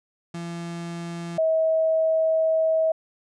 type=tone pair in turn; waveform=35% pulse / sine; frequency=170 / 641.8 Hz; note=F3 / E5; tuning=-46 / -46 cents; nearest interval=octave + major seventh; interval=2300 cents; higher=second; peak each=-29 / -18 dBFS; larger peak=second; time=0.34-1.38 / 1.38-2.92 s; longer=second; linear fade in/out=5 ms; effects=resampled to 22050 Hz